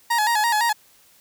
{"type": "tone with vibrato", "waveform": "30% pulse", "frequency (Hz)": 892, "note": "A5", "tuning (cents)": 23, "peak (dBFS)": -15, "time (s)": [0.1, 0.73], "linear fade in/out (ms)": 10, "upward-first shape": "square", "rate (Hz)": 5.9, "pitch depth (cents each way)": 87, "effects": ["white hiss -55 dBFS RMS until 1.2 s"]}